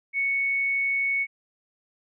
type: tone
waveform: sine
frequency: 2217 Hz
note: C#7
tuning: in tune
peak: -22 dBFS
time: 0.13-1.27 s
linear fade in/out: 50 ms
effects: none